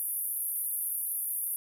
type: band-pass noise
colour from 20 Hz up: pink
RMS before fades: -33 dBFS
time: 0-1.56 s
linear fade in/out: 0 ms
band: 10000 to 14000 Hz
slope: 96 dB/octave
effects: none